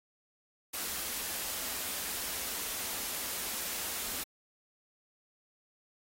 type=band-stop noise; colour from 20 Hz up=white; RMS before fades=-37 dBFS; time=0.73-4.24 s; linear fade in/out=10 ms; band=100 to 160 Hz; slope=96 dB/octave; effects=AAC 48 kbps